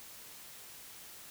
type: silence
effects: white hiss -51 dBFS RMS until 1.3 s